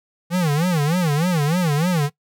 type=tone with vibrato; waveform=square; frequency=162.5 Hz; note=E3; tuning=24 cents flat; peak=-17 dBFS; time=0.3-2.1 s; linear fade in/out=50 ms; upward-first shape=sine; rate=3.3 Hz; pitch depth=220 cents each way; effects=noise-tail reverb RT60 0.1 s tail -20 dB re dry